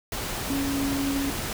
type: tone in noise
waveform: sine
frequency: 276.9 Hz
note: C#4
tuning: 2 cents flat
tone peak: -25 dBFS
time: 0.5-1.3 s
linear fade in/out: 2 ms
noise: pink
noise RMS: -31 dBFS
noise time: 0.12-1.53 s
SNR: +3 dB
effects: none